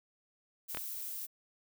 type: noise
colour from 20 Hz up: violet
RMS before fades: -41 dBFS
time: 0.68-1.27 s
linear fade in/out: 20 ms
type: clicks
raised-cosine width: 0.3 ms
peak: -22 dBFS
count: 2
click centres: 0.748 / 0.772 s
effects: none